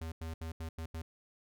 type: tone bursts at uneven times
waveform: square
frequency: 81.2 Hz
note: E2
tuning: 26 cents flat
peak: -39 dBFS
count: 6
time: 0.01-0.12 / 0.21-0.34 / 0.41-0.52 / 0.6-0.69 / 0.78-0.86 / 0.94-1.02 s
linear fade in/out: 5 ms
effects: none